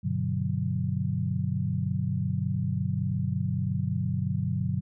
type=chord; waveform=sine; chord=G major seventh; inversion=none; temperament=equal; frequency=98 / 123.47 / 146.83 / 185 Hz; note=G2 / B2 / D3 / F#3; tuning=0 / 0 / 0 / 0 cents; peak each=-31 dBFS; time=0.03-4.81 s; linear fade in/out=20 ms; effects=none